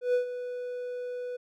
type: tone with ADSR envelope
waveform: triangle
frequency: 493.9 Hz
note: B4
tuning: in tune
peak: -19 dBFS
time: 0.01-1.37 s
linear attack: 130 ms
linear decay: 110 ms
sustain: -12 dB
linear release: 13 ms
effects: none